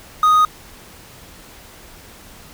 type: tone with quantisation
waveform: triangle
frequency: 1244.5 Hz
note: D#6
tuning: in tune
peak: -8 dBFS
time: 0.23-0.45 s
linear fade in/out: 2 ms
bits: 6
effects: pink hiss -42 dBFS RMS until 2.53 s